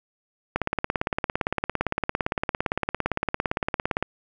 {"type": "click train", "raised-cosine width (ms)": 0.5, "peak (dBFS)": -8, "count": 62, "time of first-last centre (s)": [0.56, 4.026], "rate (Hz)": 17.6, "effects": []}